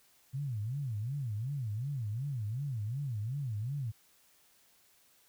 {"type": "tone with vibrato", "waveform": "sine", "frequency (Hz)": 122.3, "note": "B2", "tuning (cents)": -16, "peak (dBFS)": -33, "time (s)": [0.33, 3.92], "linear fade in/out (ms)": 20, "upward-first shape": "sine", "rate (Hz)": 2.7, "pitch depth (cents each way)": 300, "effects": ["white hiss -66 dBFS RMS until 5.28 s"]}